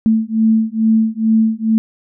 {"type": "beating tone pair", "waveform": "sine", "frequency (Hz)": [220.5, 222.8], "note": ["A3", "A3"], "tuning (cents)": [4, 22], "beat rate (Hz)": 2.3, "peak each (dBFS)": -14, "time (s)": [0.06, 1.78], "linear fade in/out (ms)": 0, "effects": []}